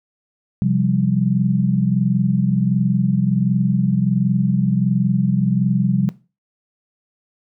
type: chord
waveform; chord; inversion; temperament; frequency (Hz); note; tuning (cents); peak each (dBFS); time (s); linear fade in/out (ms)
sine; C suspended fourth; none; equal; 130.81 / 174.61 / 196; C3 / F3 / G3; 0 / 0 / 0; -19; 0.62-6.09; 0
effects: noise-tail reverb RT60 0.3 s tail -17 dB re dry

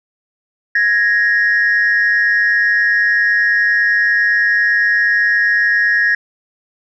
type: tone pair together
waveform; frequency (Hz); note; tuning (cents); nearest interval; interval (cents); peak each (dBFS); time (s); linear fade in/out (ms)
sine; 1661.2 / 1871; G#6 / A#6; 0 / +6; major second; 206; -12; 0.75-6.15; 5
effects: tanh soft clip ceiling -6 dBFS

